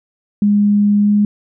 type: tone with pitch glide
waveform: sine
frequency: 205.5 to 206.9 Hz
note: G#3 to G#3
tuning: -18 to -6 cents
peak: -9 dBFS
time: 0.42-1.25 s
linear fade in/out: 2 ms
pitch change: +12 cents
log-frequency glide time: 1.01-1.1 s
effects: none